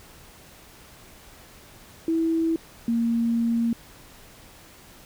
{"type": "tone pair in turn", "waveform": "sine", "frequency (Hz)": [326.9, 232], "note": ["E4", "A#3"], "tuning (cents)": [-14, -8], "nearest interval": "tritone", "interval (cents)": 594, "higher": "first", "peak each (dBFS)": -20, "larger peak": "neither", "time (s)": [[2.08, 2.56], [2.88, 3.73]], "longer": "second", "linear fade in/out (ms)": 2, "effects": ["pink hiss -49 dBFS RMS until 5.05 s"]}